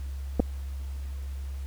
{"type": "clicks", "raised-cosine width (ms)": 2, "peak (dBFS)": -10, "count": 2, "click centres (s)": [0.397, 0.401], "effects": ["added 68 Hz sine -32 dBFS peak until 1.66 s", "pink hiss -54 dBFS RMS until 1.66 s"]}